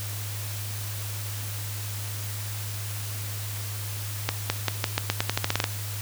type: accelerating click train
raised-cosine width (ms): 0.2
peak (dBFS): -5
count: 14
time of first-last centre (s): 4.29-5.641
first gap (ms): 210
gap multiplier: 0.87
effects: added 103 Hz sine -32 dBFS peak until 6.01 s + white hiss -37 dBFS RMS until 6.01 s